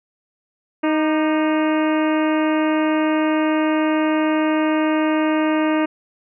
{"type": "harmonic tone with a mistuned harmonic", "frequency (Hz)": 311.1, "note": "D#4", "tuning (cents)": 0, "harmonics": [1, 2, 3, 4, 5, 6, 7, 8, 9], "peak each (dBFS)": [-17, -23, -27, -29, -31, -33, -34, -35, -36], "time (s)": [0.83, 5.86], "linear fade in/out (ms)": 10, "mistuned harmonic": 4, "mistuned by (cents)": -48, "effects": []}